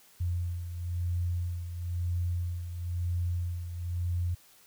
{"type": "beating tone pair", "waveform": "sine", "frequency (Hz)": [87.31, 88.31], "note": ["F2", "F2"], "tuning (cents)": [0, 20], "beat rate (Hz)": 1, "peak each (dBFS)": [-30, -37], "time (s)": [0.2, 4.35], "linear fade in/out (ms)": 10, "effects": ["white hiss -59 dBFS RMS until 4.66 s"]}